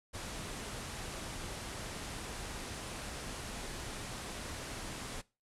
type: low-pass noise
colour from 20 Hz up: pink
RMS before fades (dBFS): -43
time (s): 0.13-5.22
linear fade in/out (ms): 20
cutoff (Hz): 11000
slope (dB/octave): 48
effects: noise-tail reverb RT60 0.3 s tail -22 dB re dry